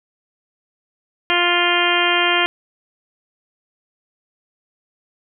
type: harmonic tone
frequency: 350 Hz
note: F4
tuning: 4 cents sharp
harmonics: 1 / 2 / 3 / 4 / 5 / 6 / 7 / 8 / 9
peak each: -23 / -23 / -23 / -23 / -23 / -23 / -23 / -23 / -23 dBFS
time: 1.3-2.46 s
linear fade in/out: 0 ms
effects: none